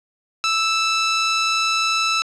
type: tone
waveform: 15% pulse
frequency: 1318.5 Hz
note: E6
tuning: in tune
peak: -11 dBFS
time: 0.44-2.22 s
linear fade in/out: 0 ms
effects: resampled to 22050 Hz + 7-bit